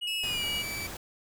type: tone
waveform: triangle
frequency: 2898 Hz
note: F#7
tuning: 37 cents flat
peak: -29 dBFS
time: 0.01-0.63 s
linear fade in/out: 20 ms
type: tone with pitch glide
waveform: sawtooth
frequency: 2623 to 2310 Hz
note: E7 to D7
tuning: -9 to -29 cents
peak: -31 dBFS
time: 0.07-0.87 s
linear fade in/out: 5 ms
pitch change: -220 cents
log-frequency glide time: 0.18-0.45 s
type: noise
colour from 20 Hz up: pink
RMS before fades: -40 dBFS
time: 0.23-0.97 s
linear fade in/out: 5 ms
effects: none